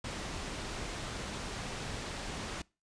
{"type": "low-pass noise", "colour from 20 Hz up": "pink", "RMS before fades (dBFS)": -40, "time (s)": [0.04, 2.62], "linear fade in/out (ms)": 5, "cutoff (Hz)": 7400, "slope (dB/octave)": 12, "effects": ["noise-tail reverb RT60 0.3 s tail -24 dB re dry", "resampled to 22050 Hz"]}